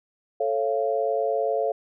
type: chord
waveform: sine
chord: A augmented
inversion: none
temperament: just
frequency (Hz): 440 / 550 / 687.5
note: A4 / C#5 / E#5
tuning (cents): 0 / -14 / -27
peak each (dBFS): -26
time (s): 0.4-1.72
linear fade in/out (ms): 5
effects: none